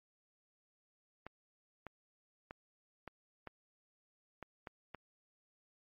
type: clicks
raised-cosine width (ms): 0.5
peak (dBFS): -30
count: 8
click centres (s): 1.266 / 1.867 / 2.509 / 3.077 / 3.473 / 4.427 / 4.672 / 4.947
effects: MP3 32 kbps